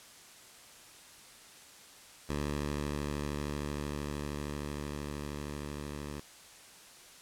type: tone with level ramp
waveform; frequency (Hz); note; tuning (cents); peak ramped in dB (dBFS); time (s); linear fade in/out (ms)
10% pulse; 73; D2; -10; -24 to -31; 2.29-6.2; 5
effects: white hiss -54 dBFS RMS until 7.21 s + low-pass 10000 Hz 12 dB/octave